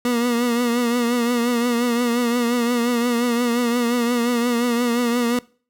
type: tone with vibrato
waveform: 30% pulse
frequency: 239.4 Hz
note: A#3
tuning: 46 cents sharp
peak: -15 dBFS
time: 0.05-5.39 s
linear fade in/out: 2 ms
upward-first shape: triangle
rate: 5.7 Hz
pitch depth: 63 cents each way
effects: noise-tail reverb RT60 0.4 s tail -22 dB re dry